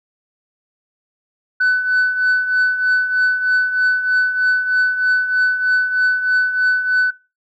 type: tone with tremolo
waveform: sine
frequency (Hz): 1500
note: F#6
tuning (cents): +23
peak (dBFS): -8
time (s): 1.6-7.11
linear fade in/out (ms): 10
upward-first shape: triangle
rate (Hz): 3.2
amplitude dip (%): 70
effects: noise-tail reverb RT60 0.3 s tail -23 dB re dry + tanh soft clip ceiling -10 dBFS